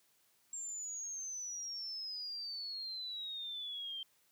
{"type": "exponential sweep", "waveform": "sine", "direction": "down", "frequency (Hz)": [7459, 3136], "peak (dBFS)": -40, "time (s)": [0.53, 4.03], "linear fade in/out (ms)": 2, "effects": ["white hiss -72 dBFS RMS until 4.31 s", "high-pass 80 Hz 12 dB/octave"]}